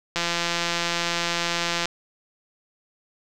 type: click train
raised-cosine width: 0.2 ms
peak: -7 dBFS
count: 291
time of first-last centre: 0.16-1.856 s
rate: 171 Hz
effects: none